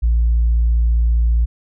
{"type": "tone", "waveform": "sine", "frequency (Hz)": 57.5, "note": "A#1", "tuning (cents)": -23, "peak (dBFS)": -10, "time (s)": [0.02, 1.46], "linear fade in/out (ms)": 20, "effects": ["tanh soft clip ceiling -9 dBFS"]}